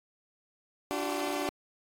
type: tone cluster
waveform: 20% pulse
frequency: 292.8 / 348.2 / 381.1 Hz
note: D4 / F4 / G4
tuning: -5 / -5 / -49 cents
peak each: -29 / -33 / -30 dBFS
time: 0.91-1.49 s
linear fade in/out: 0 ms
effects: AAC 48 kbps